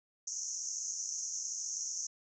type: band-pass noise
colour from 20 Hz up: pink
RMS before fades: -39 dBFS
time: 0.27-2.07 s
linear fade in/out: 5 ms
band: 5800 to 6700 Hz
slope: 96 dB/octave
effects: none